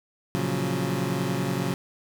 25% pulse chord, Gb major seventh, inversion first, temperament equal, 116.54 / 138.59 / 174.61 / 185 Hz, Bb2 / Db3 / F3 / Gb3, 0 / 0 / 0 / 0 cents, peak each -30 / -25 / -29 / -26 dBFS, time 0.35-1.74 s, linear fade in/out 0 ms, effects 8-bit

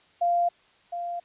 sine tone pair in turn, 695 / 695 Hz, F5 / F5, -9 / -9 cents, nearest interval unison, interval 0 cents, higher neither, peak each -20 / -29 dBFS, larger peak first, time 0.21-0.49 / 0.92-1.2 s, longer neither, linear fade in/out 10 ms, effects white hiss -60 dBFS RMS until 1.24 s + resampled to 8000 Hz

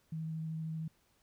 sine tone with vibrato, 159.7 Hz, D#3, 45 cents sharp, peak -36 dBFS, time 0.12-0.88 s, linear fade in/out 5 ms, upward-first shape square, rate 13 Hz, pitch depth 9 cents each way, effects pink hiss -72 dBFS RMS until 1.22 s

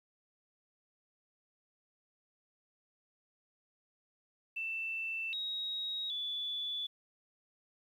sine tone with pitch steps, 2666 / 3792 / 3454 Hz, E7 / A#7 / A7, +19 / +29 / -33 cents, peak -35 dBFS, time 4.56-6.87 s, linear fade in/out 10 ms, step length 770 ms, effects 11-bit

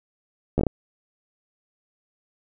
slowing click train, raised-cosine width 2 ms, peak -8 dBFS, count 5, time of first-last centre 0.58-0.667 s, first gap 13 ms, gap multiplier 1.36, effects none

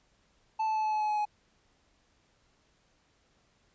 triangle tone with pitch steps, 878 / 872.4 / 866.9 / 861.4 / 856 / 850.5 / 845.2 / 839.8 Hz, A5 / A5 / A5 / A5 / A5 / G#5 / G#5 / G#5, -4 / -15 / -26 / -37 / -48 / +41 / +30 / +19 cents, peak -25 dBFS, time 0.59-1.254 s, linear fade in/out 10 ms, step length 83 ms, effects pink hiss -69 dBFS RMS until 3.74 s + resampled to 16000 Hz

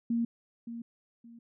sine tone with echo, 233.1 Hz, A#3, in tune, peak -26 dBFS, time 0.1-0.25 s, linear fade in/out 5 ms, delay 570 ms, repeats 2, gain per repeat -11 dB, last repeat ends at 1.39 s, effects none

